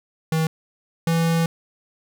square tone pair in turn, 160 / 165.64 Hz, D#3 / E3, +49 / +9 cents, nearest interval minor second, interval 60 cents, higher second, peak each -19 / -18 dBFS, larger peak second, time 0.32-0.47 / 1.07-1.46 s, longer second, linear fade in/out 2 ms, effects none

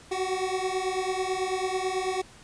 25% pulse beating tone pair, 370 / 379.1 Hz, F#4 / F#4, 0 / +42 cents, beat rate 9.1 Hz, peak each -26 dBFS, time 0.11-2.22 s, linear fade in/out 10 ms, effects pink hiss -51 dBFS RMS until 2.43 s + resampled to 22050 Hz

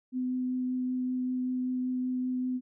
sine tone with vibrato, 253.5 Hz, B3, 45 cents sharp, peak -28 dBFS, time 0.12-2.61 s, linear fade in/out 50 ms, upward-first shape triangle, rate 5.2 Hz, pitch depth 9 cents each way, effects none

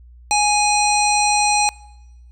harmonic tone, 830.6 Hz, G#5, in tune, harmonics 1 / 3 / 5 / 7 / 9 / 10, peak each -16 / -21 / -23 / -24 / -26 / -26 dBFS, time 0.31-1.69 s, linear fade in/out 0 ms, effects noise-tail reverb RT60 1.0 s tail -23 dB re dry + added 60 Hz sine -41 dBFS peak until 2.31 s

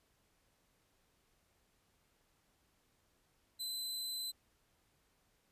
sawtooth tone, 4037 Hz, B7, 37 cents sharp, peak -36 dBFS, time 3.59-4.32 s, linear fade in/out 20 ms, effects pink hiss -75 dBFS RMS until 5.51 s + resampled to 32000 Hz

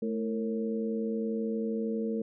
harmonic tone with a mistuned harmonic, 109.8 Hz, A2, 3 cents flat, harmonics 2 / 3 / 4 / 5, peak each -31 / -40 / -33 / -44 dBFS, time 0.02-2.22 s, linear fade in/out 5 ms, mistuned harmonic 4, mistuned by +67 cents, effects none

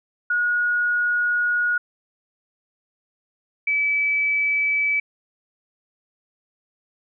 sine tone pair in turn, 1448 / 2299 Hz, F#6 / D7, -38 / -37 cents, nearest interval minor sixth, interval 801 cents, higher second, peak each -18 dBFS, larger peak neither, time 0.3-1.78 / 3.67-5 s, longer first, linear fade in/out 5 ms, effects none

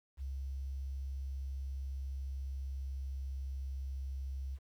sine tone with pitch glide, 67.3 to 66.87 Hz, C2 to C2, +49 to +38 cents, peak -37 dBFS, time 0.17-4.59 s, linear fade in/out 50 ms, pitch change -11 cents, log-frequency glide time 1.05-3.97 s, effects 11-bit

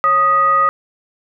sine tone with frequency modulation, 1244.5 Hz, D#6, in tune, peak -10 dBFS, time 0.04-0.69 s, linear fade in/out 0 ms, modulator 696 Hz, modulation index 0.42, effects none

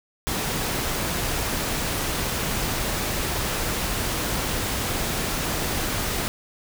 pink noise, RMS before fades -26 dBFS, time 0.27-6.28 s, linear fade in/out 0 ms, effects none

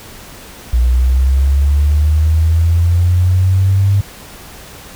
sine linear sweep, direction up, 59.3 to 100.1 Hz, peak -8 dBFS, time 0.73-4.01 s, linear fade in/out 5 ms, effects pink hiss -35 dBFS RMS until 4.95 s

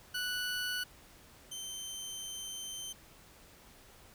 20% pulse tone pair in turn, 1480 / 3102 Hz, F#6 / G7, 0 / -19 cents, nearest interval octave + minor second, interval 1281 cents, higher second, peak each -29 / -35 dBFS, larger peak first, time 0.14-0.84 / 1.51-2.93 s, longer second, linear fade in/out 10 ms, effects pink hiss -58 dBFS RMS until 4.14 s

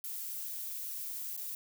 violet noise with dropouts, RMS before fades -40 dBFS, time 0.04-1.55 s, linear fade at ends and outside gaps 1 ms, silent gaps 1.366-1.375 s, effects none

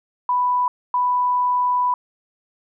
sine tone bursts at uneven times, 990 Hz, B5, 4 cents sharp, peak -16 dBFS, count 2, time 0.29-0.68 / 0.94-1.94 s, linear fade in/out 2 ms, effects none

